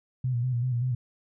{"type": "tone with vibrato", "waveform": "sine", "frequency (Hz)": 123.47, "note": "B2", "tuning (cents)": 0, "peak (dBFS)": -24, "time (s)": [0.24, 0.95], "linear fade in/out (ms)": 5, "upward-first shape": "square", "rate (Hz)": 5.2, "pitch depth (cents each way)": 58, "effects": []}